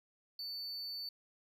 triangle tone, 4500 Hz, C#8, 25 cents sharp, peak -39 dBFS, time 0.39-1.09 s, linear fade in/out 2 ms, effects none

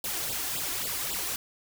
white noise with flanger, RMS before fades -32 dBFS, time 0.04-1.36 s, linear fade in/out 2 ms, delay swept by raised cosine 0.24 to 2.94 ms, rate 3.7 Hz, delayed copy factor +1, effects none

